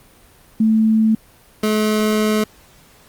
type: tone pair in turn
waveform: sine / 25% pulse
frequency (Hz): 220 / 214.4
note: A3 / A3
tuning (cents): 0 / -45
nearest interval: unison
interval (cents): 45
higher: first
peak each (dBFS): -11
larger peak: neither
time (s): 0.6-1.15 / 1.63-2.44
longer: second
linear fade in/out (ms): 5
effects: pink hiss -49 dBFS RMS until 3.08 s + Opus 32 kbps